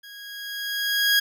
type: tone with level ramp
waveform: 20% pulse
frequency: 1645 Hz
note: G#6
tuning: 17 cents flat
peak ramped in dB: -37 to -11 dBFS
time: 0.03-1.2 s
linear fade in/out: 10 ms
effects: none